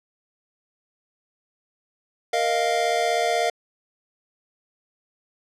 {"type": "chord", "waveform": "square", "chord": "Bb suspended fourth", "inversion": "none", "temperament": "equal", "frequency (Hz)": [466.2, 622.3, 698.5], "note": ["Bb4", "Eb5", "F5"], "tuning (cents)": [0, 0, 0], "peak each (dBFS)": [-27, -27, -23], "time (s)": [2.33, 3.5], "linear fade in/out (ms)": 5, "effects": ["low-pass 8000 Hz 12 dB/octave"]}